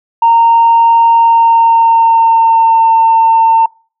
sine tone with pitch glide, 923 to 904 Hz, A#5 to A5, -17 to +47 cents, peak -3 dBFS, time 0.22-3.66 s, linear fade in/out 5 ms, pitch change -36 cents, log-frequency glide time 1.14-2.91 s, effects noise-tail reverb RT60 0.4 s tail -26 dB re dry + tanh soft clip ceiling 0 dBFS

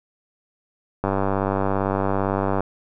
click train, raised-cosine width 1 ms, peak -8 dBFS, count 154, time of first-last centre 1.04-2.606 s, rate 97.7 Hz, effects none

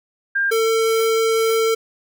sine / square tone pair in turn, 1600 / 449 Hz, G6 / A4, +35 / +35 cents, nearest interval octave + minor seventh, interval 2200 cents, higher first, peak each -16 dBFS, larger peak neither, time 0.35-0.51 / 0.51-1.75 s, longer second, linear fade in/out 10 ms, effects none

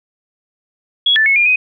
sine tone with pitch steps, 3344 / 1759 / 2193 / 2408 / 2507 Hz, G#7 / A6 / C#7 / D7 / D#7, +11 / -1 / -19 / +43 / +12 cents, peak -9 dBFS, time 1.06-1.56 s, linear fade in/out 5 ms, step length 100 ms, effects none

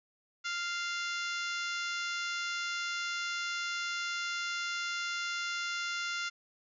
harmonic tone with a mistuned harmonic, 696 Hz, F5, 6 cents flat, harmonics 2 / 3 / 4 / 5 / 6 / 7 / 8 / 9 / 10, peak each -36 / -40 / -42 / -44 / -46 / -47 / -48 / -49 / -50 dBFS, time 0.44-6.3 s, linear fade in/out 20 ms, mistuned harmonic 8, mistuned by -30 cents, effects none

